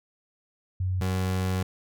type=tone pair in turn; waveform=sine / 30% pulse; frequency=92.6 / 93.24 Hz; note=F#2 / F#2; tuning=+2 / +14 cents; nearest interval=unison; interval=12 cents; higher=second; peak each=-24 / -22 dBFS; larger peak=second; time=0.8-1.01 / 1.01-1.63 s; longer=second; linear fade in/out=5 ms; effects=none